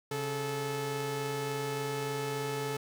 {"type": "tone pair together", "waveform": "sawtooth", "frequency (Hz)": [136.94, 434.3], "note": ["C#3", "A4"], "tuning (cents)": [-21, -23], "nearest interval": "octave + minor sixth", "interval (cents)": 1998, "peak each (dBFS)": [-33, -30], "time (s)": [0.11, 2.77], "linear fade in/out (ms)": 5, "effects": []}